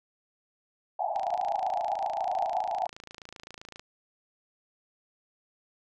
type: band-pass noise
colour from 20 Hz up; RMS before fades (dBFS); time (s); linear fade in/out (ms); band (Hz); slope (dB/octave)
pink; -30; 0.99-2.87; 5; 670 to 850; 96
type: click train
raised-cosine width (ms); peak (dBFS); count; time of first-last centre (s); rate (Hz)
0.2; -26; 74; 1.16-3.795; 27.7
effects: none

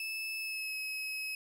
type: tone with pitch glide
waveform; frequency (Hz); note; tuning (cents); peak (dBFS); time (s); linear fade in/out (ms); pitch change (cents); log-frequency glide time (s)
35% pulse; 2616 to 2561; E7 to D#7; -14 to +49; -34; 0-1.35; 2; -37; 0.38-0.77
effects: 11-bit

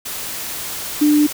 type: tone in noise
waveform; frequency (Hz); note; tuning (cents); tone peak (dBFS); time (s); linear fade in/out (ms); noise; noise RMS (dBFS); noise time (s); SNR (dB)
sine; 297.3; D4; +21; -10; 1.01-1.27; 10; white; -27; 0.05-1.33; +14
effects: none

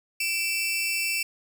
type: tone pair together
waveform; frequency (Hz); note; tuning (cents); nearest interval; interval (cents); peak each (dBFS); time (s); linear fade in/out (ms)
sawtooth; 2325 / 2671; D7 / E7; -18 / +22; major second; 240; -27 / -23; 0.2-1.23; 5
effects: 10-bit

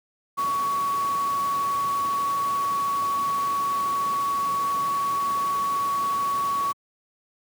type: tone in noise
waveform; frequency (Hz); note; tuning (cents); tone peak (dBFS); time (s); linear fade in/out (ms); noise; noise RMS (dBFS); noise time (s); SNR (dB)
sine; 1122; C#6; +21; -22; 0.37-6.73; 20; pink; -37; 0.37-6.73; +12
effects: high-pass 150 Hz 12 dB/octave

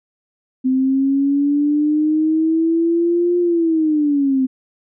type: linear two-way sweep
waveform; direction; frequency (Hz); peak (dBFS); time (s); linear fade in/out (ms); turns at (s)
sine; up then down; 257.4 to 353 to 257.4; -13; 0.64-4.47; 20; 3.39
effects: none

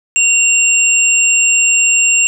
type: tone pair together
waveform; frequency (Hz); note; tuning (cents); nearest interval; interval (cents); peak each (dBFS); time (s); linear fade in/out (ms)
sine; 2759 / 7484; F7 / A#8; -22 / +6; octave + perfect fourth; 1728; -11; 0.16-2.27; 0
effects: none

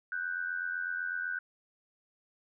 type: tone pair together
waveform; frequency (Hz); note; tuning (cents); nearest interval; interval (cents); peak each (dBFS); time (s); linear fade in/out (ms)
sine; 1480 / 1568; F#6 / G6; 0 / 0; minor second; 100; -34 / -37; 0.12-1.39; 2
effects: none

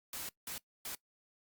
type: noise bursts at uneven times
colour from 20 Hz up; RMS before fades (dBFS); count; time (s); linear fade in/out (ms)
white; -42; 3; 0.13-0.29 / 0.47-0.58 / 0.85-0.95; 2
effects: noise-tail reverb RT60 0.1 s tail -21 dB re dry + Opus 48 kbps

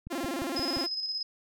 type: click train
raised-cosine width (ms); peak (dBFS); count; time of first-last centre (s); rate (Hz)
5; -28; 5; 0.07-0.769; 5.72
type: tone with vibrato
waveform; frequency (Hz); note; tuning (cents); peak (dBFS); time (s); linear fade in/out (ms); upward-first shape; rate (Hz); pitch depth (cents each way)
sawtooth; 304.6; D#4; -37; -27; 0.1-0.87; 20; square; 19; 220
type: tone with tremolo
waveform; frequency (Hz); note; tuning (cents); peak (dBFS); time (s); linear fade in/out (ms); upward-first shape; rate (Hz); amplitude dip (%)
sine; 5080; D#8; +35; -29; 0.56-1.23; 5; square; 17; 40
effects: none

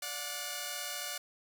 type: tone cluster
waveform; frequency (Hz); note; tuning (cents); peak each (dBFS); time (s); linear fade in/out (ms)
5% pulse; 583 / 718 / 1475; D5 / F5 / F#6; -13 / +48 / -6; -30; 0.02-1.18; 5
effects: none

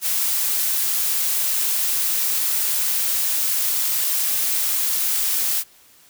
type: noise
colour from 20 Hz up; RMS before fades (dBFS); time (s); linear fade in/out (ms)
blue; -21; 0.01-5.64; 50
effects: white hiss -52 dBFS RMS until 6.09 s

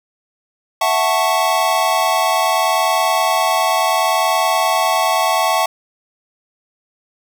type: chord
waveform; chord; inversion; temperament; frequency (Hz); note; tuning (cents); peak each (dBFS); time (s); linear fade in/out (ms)
square; F# minor seventh; third; equal; 659.3 / 740 / 880 / 1108.7; E5 / F#5 / A5 / C#6; 0 / 0 / 0 / 0; -20; 0.81-5.66; 5
effects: none

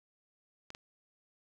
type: clicks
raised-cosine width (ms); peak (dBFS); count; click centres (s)
0.2; -28; 2; 0.704 / 0.749
effects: 11-bit

